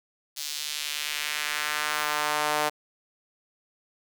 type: tone with high-pass filter sweep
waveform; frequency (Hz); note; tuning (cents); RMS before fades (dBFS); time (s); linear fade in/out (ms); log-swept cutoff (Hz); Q
sawtooth; 150.1; D3; +38; -29; 0.36-2.7; 20; 4700 to 680; 1.3
effects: none